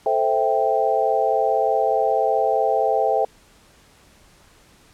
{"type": "chord", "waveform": "sine", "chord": "A minor seventh", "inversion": "none", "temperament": "equal", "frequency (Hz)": [440, 523.3, 659.3, 784], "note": ["A4", "C5", "E5", "G5"], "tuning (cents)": [0, 0, 0, 0], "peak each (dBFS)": [-23, -23, -22, -21], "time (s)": [0.06, 3.25], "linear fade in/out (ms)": 2, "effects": ["pink hiss -53 dBFS RMS until 4.93 s", "low-pass 11000 Hz 12 dB/octave"]}